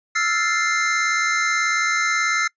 square chord, F major seventh, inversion third, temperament equal, 1318.5 / 1396.9 / 1760 / 2093 Hz, E6 / F6 / A6 / C7, 0 / 0 / 0 / 0 cents, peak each -25 / -27 / -27 / -22 dBFS, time 0.15-2.48 s, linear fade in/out 10 ms, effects noise-tail reverb RT60 0.1 s tail -24 dB re dry + resampled to 16000 Hz

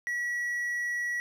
triangle tone, 1931 Hz, B6, 39 cents flat, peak -27 dBFS, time 0.07-1.2 s, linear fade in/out 0 ms, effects none

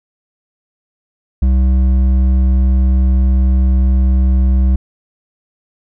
sine tone with hard clipping, 64.4 Hz, C2, 27 cents flat, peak -10 dBFS, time 1.42-4.76 s, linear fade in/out 5 ms, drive 7 dB, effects none

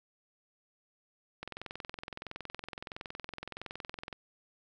click train, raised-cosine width 0.3 ms, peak -24 dBFS, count 59, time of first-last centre 1.43-4.128 s, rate 21.5 Hz, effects none

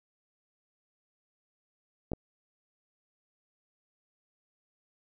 clicks, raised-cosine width 2 ms, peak -20 dBFS, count 2, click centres 2.118 / 2.134 s, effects none

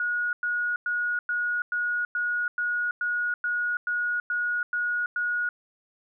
sine tone bursts, 1449 Hz, F#6, 37 cents flat, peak -24 dBFS, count 13, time 0-5.49 s, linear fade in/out 2 ms, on 330 ms, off 100 ms, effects none

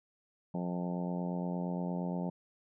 harmonic tone, 88.6 Hz, F2, 25 cents sharp, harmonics 2 / 3 / 4 / 5 / 6 / 7 / 8 / 9 / 10, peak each -34 / -42 / -46 / -47 / -46 / -45 / -51 / -49 / -48 dBFS, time 0.54-2.3 s, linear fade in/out 5 ms, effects none

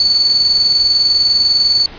sine tone with tremolo, 4467 Hz, C#8, 12 cents sharp, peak -7 dBFS, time 0-1.86 s, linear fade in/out 2 ms, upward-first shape square, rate 20 Hz, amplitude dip 40%, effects pink hiss -34 dBFS RMS until 1.98 s + resampled to 11025 Hz

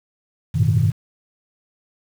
sine tone cluster, 96.7 / 109.1 / 122.7 / 156.7 Hz, G2 / A2 / B2 / D#3, -23 / -14 / -11 / +13 cents, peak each -19 dBFS, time 0.54-0.92 s, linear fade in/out 20 ms, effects tanh soft clip ceiling -6 dBFS + 7-bit

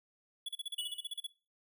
square tone bursts, 3397 Hz, G#7, 38 cents sharp, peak -37 dBFS, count 13, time 0.46-1.267 s, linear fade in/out 5 ms, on 27 ms, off 38 ms
square tone with exponential decay, 2944 Hz, F#7, 9 cents flat, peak -35 dBFS, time 0.78-1.19 s, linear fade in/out 5 ms, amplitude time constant 89 ms
effects noise-tail reverb RT60 0.3 s tail -19 dB re dry

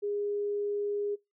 sine tone, 410 Hz, G#4, 22 cents flat, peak -29 dBFS, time 0.02-1.16 s, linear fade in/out 20 ms, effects noise-tail reverb RT60 0.2 s tail -23 dB re dry

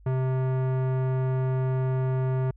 sine tone with tanh clipping, 130.1 Hz, C3, 9 cents flat, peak -25 dBFS, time 0.06-2.51 s, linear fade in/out 5 ms, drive 18 dB, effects added 50 Hz sine -49 dBFS peak until 2.56 s

